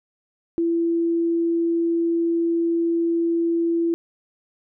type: tone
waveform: sine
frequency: 335.8 Hz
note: E4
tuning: 32 cents sharp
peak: -18 dBFS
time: 0.58-3.94 s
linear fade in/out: 0 ms
effects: none

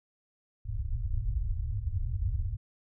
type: low-pass noise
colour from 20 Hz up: pink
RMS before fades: -31 dBFS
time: 0.65-2.57 s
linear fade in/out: 20 ms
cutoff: 120 Hz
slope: 96 dB/octave
effects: none

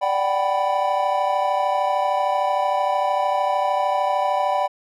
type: chord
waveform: triangle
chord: G major seventh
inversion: second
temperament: equal with one note detuned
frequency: 587.3 / 750.8 / 784 / 987.8 Hz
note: D5 / F#5 / G5 / B5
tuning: 0 / +25 / 0 / 0 cents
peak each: -22 dBFS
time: 0.01-4.68 s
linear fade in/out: 20 ms
effects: none

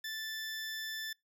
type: tone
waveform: 20% pulse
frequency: 1760 Hz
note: A6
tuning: in tune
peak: -33 dBFS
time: 0.04-1.13 s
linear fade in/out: 5 ms
effects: noise-tail reverb RT60 0.2 s tail -26 dB re dry

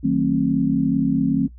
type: chord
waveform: sine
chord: D# diminished seventh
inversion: none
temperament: just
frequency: 155.56 / 186.68 / 224 / 268.8 Hz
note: D#3 / F#3 / A3 / C4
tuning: 0 / +16 / +31 / +47 cents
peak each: -24 / -24 / -22 / -19 dBFS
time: 0.03-1.48 s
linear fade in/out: 20 ms
effects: noise-tail reverb RT60 0.1 s tail -19 dB re dry + added 60 Hz sine -39 dBFS peak until 1.58 s

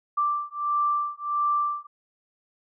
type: beating tone pair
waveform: sine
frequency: 1174.7 / 1176.2 Hz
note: D6 / D6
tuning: 0 / +2 cents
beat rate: 1.5 Hz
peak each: -26 dBFS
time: 0.17-1.87 s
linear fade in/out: 10 ms
effects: none

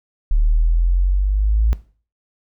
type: exponential sweep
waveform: sine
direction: up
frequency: 36.71 to 56 Hz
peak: -12 dBFS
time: 0.31-1.73 s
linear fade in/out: 0 ms
effects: noise-tail reverb RT60 0.4 s tail -17 dB re dry

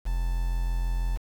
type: tone with quantisation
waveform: triangle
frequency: 43.09 Hz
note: F1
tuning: 22 cents flat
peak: -22 dBFS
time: 0.05-1.18 s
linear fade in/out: 20 ms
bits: 7
effects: none

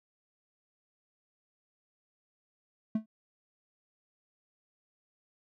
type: tone with exponential decay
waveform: triangle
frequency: 218.6 Hz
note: A3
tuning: 11 cents flat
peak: -21 dBFS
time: 2.95-3.06 s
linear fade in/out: 5 ms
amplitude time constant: 22 ms
effects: none

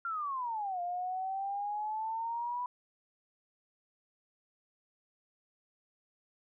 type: exponential two-way sweep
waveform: sine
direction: down then up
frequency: 1396.9 to 698.5 to 991 Hz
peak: -33 dBFS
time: 0.05-2.66 s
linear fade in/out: 2 ms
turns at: 0.81 s
effects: none

